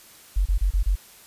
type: tone bursts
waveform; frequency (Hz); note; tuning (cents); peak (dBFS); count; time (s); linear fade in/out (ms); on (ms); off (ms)
sine; 46.59; F#1; +13; -17; 5; 0.36-0.956; 10; 96; 29
effects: white hiss -49 dBFS RMS until 1.26 s + resampled to 32000 Hz